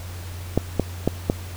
clicks, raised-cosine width 2 ms, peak -4 dBFS, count 4, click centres 0.576 / 0.797 / 1.076 / 1.299 s, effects added 89 Hz sine -32 dBFS peak until 1.56 s + pink hiss -41 dBFS RMS until 1.56 s

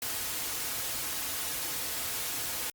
white noise with comb filter, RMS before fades -34 dBFS, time 0.02-2.7 s, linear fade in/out 2 ms, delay 5.1 ms, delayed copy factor -0.5, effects Opus 48 kbps

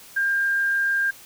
sine tone with frequency modulation, 1600 Hz, G6, 35 cents sharp, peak -19 dBFS, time 0.16-1.11 s, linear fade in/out 10 ms, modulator 26.4 Hz, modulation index 0.25, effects white hiss -46 dBFS RMS until 1.25 s

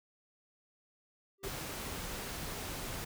triangle tone with exponential growth, 391.9 Hz, G4, in tune, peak -34 dBFS, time 1.38-1.48 s, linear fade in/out 5 ms, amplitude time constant 20 ms
pink noise, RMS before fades -41 dBFS, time 1.43-3.05 s, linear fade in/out 10 ms
effects none

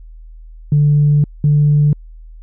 sine tone pair in turn, 146.83 / 147.35 Hz, D3 / D3, 0 / +6 cents, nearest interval unison, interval 6 cents, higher second, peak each -7 dBFS, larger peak neither, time 0.72-1.24 / 1.44-1.93 s, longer first, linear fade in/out 2 ms, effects tanh soft clip ceiling -4 dBFS + added 40 Hz sine -33 dBFS peak until 2.42 s

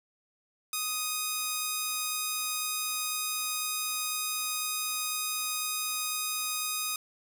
5% pulse tone, 1246 Hz, D#6, 2 cents sharp, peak -18 dBFS, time 0.73-6.96 s, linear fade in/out 2 ms, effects none

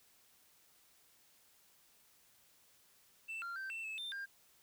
sine tone with pitch steps, 2664 / 1385 / 1558 / 2681 / 2602 / 3587 / 1600 Hz, E7 / F6 / G6 / E7 / E7 / A7 / G6, +18 / -15 / -11 / +29 / -23 / +33 / +35 cents, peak -38 dBFS, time 3.28-4.26 s, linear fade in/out 20 ms, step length 140 ms, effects tanh soft clip ceiling -40 dBFS + white hiss -68 dBFS RMS until 4.62 s

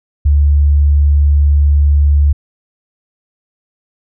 sine tone, 72.4 Hz, D2, 24 cents flat, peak -6 dBFS, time 0.25-2.33 s, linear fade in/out 10 ms, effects none

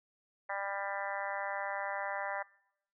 harmonic tone, 198.3 Hz, G3, 20 cents sharp, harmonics 3 / 4 / 5 / 6 / 7 / 8 / 9 / 10, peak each -41 / -40 / -42 / -46 / -46 / -45 / -42 / -44 dBFS, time 0.49-2.43 s, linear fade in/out 10 ms, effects noise-tail reverb RT60 0.8 s tail -25 dB re dry

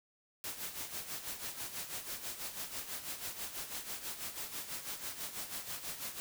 white noise with tremolo, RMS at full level -40 dBFS, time 0.44-6.2 s, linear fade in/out 0 ms, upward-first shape sine, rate 6.1 Hz, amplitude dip 65%, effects none

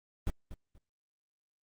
brown noise with echo, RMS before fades -29 dBFS, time 0.27-0.3 s, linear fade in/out 0 ms, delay 240 ms, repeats 2, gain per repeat -13 dB, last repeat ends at 0.78 s, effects Opus 32 kbps

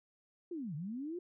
sine linear two-way sweep, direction down then up, 365.4 to 138.59 to 365.4 Hz, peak -38 dBFS, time 0.51-1.19 s, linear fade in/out 5 ms, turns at 0.75 s, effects none

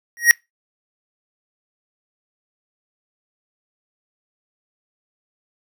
square tone with exponential growth, 1888 Hz, A#6, 22 cents sharp, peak -4 dBFS, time 0.17-0.31 s, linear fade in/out 0 ms, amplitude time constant 30 ms, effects noise-tail reverb RT60 0.2 s tail -25 dB re dry

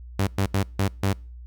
sawtooth tone bursts at uneven times, 98 Hz, G2, in tune, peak -16 dBFS, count 5, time 0.19-0.27 / 0.38-0.46 / 0.54-0.63 / 0.79-0.88 / 1.03-1.13 s, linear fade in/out 5 ms, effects noise-tail reverb RT60 0.4 s tail -26 dB re dry + added 60 Hz sine -38 dBFS peak until 1.46 s

